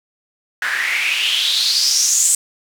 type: noise with band-pass filter sweep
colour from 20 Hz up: white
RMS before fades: -17 dBFS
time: 0.62-2.35 s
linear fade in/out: 2 ms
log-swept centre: 1600 to 8000 Hz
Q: 6.3
effects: none